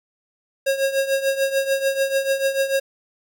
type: tone with tremolo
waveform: square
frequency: 543 Hz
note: C#5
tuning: 36 cents flat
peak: -16 dBFS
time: 0.66-2.8 s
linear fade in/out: 10 ms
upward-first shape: triangle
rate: 6.8 Hz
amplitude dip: 80%
effects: 9-bit